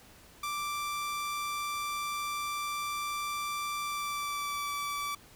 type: tone with pitch glide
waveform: sawtooth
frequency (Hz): 1174.7 to 1156.5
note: D6 to D6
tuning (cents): 0 to -27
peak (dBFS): -29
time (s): 0.43-5.15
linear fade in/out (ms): 5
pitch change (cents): -27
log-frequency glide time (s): 3.82-4.64
effects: pink hiss -56 dBFS RMS until 5.35 s